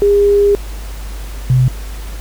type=tone pair in turn; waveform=sine; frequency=405.8 / 127.82 Hz; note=G#4 / C3; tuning=-40 / -40 cents; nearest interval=octave + minor sixth; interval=2000 cents; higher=first; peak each=-7 dBFS; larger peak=neither; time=0.02-0.55 / 1.5-1.68 s; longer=first; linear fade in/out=0 ms; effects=added 50 Hz sine -23 dBFS peak until 2.2 s + pink hiss -35 dBFS RMS until 2.2 s